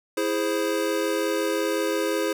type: chord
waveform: square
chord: E augmented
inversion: none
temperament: equal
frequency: 329.6 / 415.3 / 523.3 Hz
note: E4 / G#4 / B#4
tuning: 0 / 0 / 0 cents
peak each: -28 dBFS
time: 0.17-2.33 s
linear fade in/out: 5 ms
effects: none